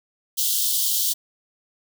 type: high-pass noise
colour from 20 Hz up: white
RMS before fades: -22 dBFS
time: 0.37-1.14 s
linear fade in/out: 20 ms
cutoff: 3000 Hz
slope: 96 dB/octave
effects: none